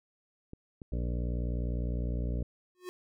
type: clicks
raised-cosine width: 3 ms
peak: -30 dBFS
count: 2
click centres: 0.534 / 0.818 s
type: harmonic tone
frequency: 59.9 Hz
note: A#1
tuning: 48 cents sharp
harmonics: 1 / 2 / 3 / 4 / 5 / 7 / 8 / 9 / 10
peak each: -31 / -37 / -41 / -43 / -45 / -48 / -49 / -50 / -51 dBFS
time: 0.92-2.43 s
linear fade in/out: 5 ms
type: tone with exponential growth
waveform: square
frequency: 362.8 Hz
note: F#4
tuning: 34 cents flat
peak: -36 dBFS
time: 2.75-2.89 s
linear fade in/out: 0 ms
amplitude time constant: 29 ms
effects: none